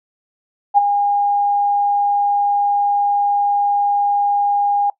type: tone with ADSR envelope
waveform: sine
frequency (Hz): 813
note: G#5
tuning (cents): -37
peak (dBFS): -5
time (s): 0.74-4.9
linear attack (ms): 37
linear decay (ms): 16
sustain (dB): -8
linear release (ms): 3
effects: noise-tail reverb RT60 0.1 s tail -20 dB re dry